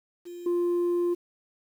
sine tone with level steps, 349.2 Hz, F4, in tune, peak -37 / -20 dBFS, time 0.25-1.15 s, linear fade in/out 20 ms, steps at 0.46 s, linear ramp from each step 5 ms, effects tanh soft clip ceiling -22 dBFS + 9-bit

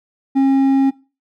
sine tone with hard clipping, 270.6 Hz, C#4, 42 cents flat, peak -12 dBFS, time 0.35-0.91 s, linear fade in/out 20 ms, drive 5 dB, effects noise-tail reverb RT60 0.3 s tail -19 dB re dry

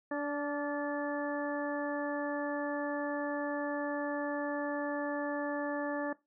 harmonic tone with a mistuned harmonic, 290.1 Hz, D4, 21 cents flat, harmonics 1 / 2 / 3 / 4 / 5 / 6, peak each -35 / -36 / -42 / -44 / -52 / -41 dBFS, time 0.11-6.13 s, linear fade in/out 5 ms, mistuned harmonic 5, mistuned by -50 cents, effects noise-tail reverb RT60 0.2 s tail -18 dB re dry

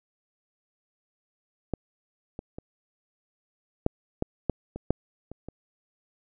clicks, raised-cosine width 2 ms, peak -14 / -22 / -24 / -8 / -12 / -10 / -22 / -8 / -26 / -25 dBFS, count 10, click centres 1.737 / 2.391 / 2.585 / 3.864 / 4.224 / 4.497 / 4.76 / 4.906 / 5.316 / 5.486 s, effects none

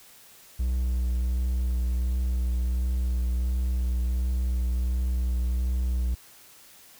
triangle tone with vibrato, 61.74 Hz, B1, in tune, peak -21 dBFS, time 0.59-6.15 s, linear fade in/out 10 ms, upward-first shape triangle, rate 1.4 Hz, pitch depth 25 cents each way, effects white hiss -52 dBFS RMS until 6.99 s

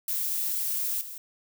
violet noise with level steps, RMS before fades -29 / -40 dBFS, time 0.08-1.18 s, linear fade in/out 2 ms, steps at 1.01 s, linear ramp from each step 2 ms, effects none

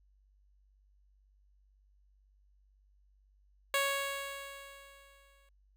10% pulse tone with exponential decay, 554.4 Hz, C#5, in tune, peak -19 dBFS, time 3.74-5.49 s, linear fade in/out 2 ms, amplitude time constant 380 ms, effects added 49 Hz sine -64 dBFS peak until 5.76 s

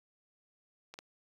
clicks, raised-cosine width 0.2 ms, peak -30 / -27 dBFS, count 2, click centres 0.94 / 0.989 s, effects high-pass 100 Hz 12 dB/octave + 9-bit

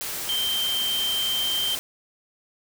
sine tone in noise, 3136 Hz, G7, in tune, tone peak -23 dBFS, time 0.29-1.75 s, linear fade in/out 0 ms, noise white, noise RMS -31 dBFS, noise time 0.01-1.79 s, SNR +5 dB, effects none

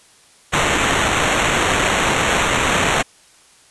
violet noise with sample-and-hold, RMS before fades -17 dBFS, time 0.52-3.03 s, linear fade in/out 20 ms, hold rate 4900 Hz, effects white hiss -50 dBFS RMS until 3.7 s + resampled to 24000 Hz

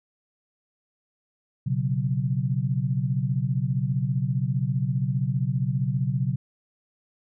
sine chord, B suspended second, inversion none, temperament equal, 123.47 / 138.59 / 185 Hz, B2 / C#3 / F#3, 0 / 0 / 0 cents, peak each -26 / -25 / -30 dBFS, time 1.66-6.36 s, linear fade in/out 10 ms, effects none

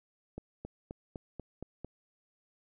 accelerating click train, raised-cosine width 2 ms, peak -27 dBFS, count 7, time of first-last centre 0.38-1.846 s, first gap 270 ms, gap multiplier 0.96, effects none

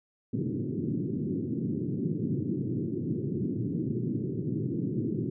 pink band-pass noise, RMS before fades -31 dBFS, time 0.33-5.3 s, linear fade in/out 5 ms, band 110 to 380 Hz, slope 48 dB/octave, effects none

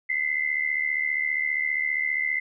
sine tone pair together, 2018 / 2093 Hz, B6 / C7, +37 / 0 cents, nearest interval minor second, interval 63 cents, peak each -26 dBFS, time 0.09-2.4 s, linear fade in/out 10 ms, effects none

